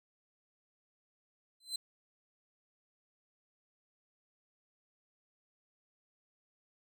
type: tone with exponential growth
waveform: 35% pulse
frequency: 4066 Hz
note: B7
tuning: 50 cents sharp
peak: -30 dBFS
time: 1.6-1.76 s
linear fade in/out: 5 ms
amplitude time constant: 34 ms
effects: none